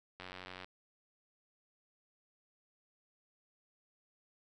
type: click train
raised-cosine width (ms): 0.3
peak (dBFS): -30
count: 42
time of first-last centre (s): 0.2-0.645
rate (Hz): 92.1
effects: none